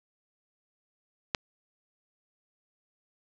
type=click; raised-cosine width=0.2 ms; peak=-8 dBFS; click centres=1.348 s; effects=low-pass 6000 Hz 12 dB/octave + 8-bit